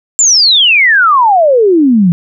sine exponential sweep, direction down, 7459 to 164.81 Hz, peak -4 dBFS, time 0.19-2.12 s, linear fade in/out 0 ms, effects none

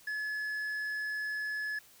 triangle tone with tanh clipping, 1709 Hz, G#6, 49 cents sharp, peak -34 dBFS, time 0.07-1.79 s, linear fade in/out 5 ms, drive 9 dB, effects white hiss -59 dBFS RMS until 2 s

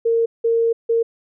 sine tone bursts at uneven times, 459.7 Hz, A#4, 24 cents flat, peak -14 dBFS, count 3, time 0.05-0.26 / 0.44-0.73 / 0.89-1.03 s, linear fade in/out 10 ms, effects none

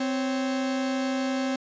45% pulse tone pair together, 260.1 / 552 Hz, C4 / C#5, -10 / -7 cents, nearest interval octave + minor second, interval 1303 cents, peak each -26 / -32 dBFS, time 0-1.56 s, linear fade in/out 5 ms, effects resampled to 16000 Hz

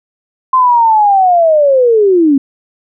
sine linear sweep, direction down, 1046.5 to 264 Hz, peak -5 dBFS, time 0.53-2.38 s, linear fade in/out 5 ms, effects none

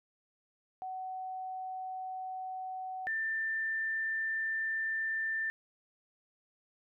sine tone pair in turn, 750 / 1783.8 Hz, F#5 / A6, +23 / +23 cents, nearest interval octave + minor third, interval 1500 cents, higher second, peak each -37 / -31 dBFS, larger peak second, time 0.82-3.07 / 3.07-5.5 s, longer second, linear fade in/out 0 ms, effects none

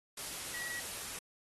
sine tone in noise, 1927 Hz, B6, 43 cents flat, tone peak -40 dBFS, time 0.54-0.8 s, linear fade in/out 5 ms, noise white, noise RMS -42 dBFS, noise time 0.17-1.19 s, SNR -1 dB, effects AAC 32 kbps

